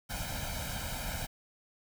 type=noise with comb filter; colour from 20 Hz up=pink; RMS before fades=-37 dBFS; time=0.09-1.27 s; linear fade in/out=20 ms; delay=1.3 ms; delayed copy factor=+0.95; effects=none